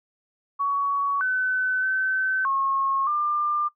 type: tone with pitch steps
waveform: sine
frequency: 1123 / 1513 / 1532 / 1087 / 1195 Hz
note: C#6 / F#6 / G6 / C#6 / D6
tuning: +22 / +38 / -40 / -34 / +30 cents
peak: -21 dBFS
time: 0.59-3.69 s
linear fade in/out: 20 ms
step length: 620 ms
effects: noise-tail reverb RT60 0.1 s tail -22 dB re dry